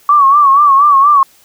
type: tone with vibrato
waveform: sine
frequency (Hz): 1133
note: C#6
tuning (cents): +37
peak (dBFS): -4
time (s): 0.09-1.23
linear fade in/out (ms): 2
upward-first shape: sine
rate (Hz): 4.2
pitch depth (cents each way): 88
effects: white hiss -47 dBFS RMS until 1.44 s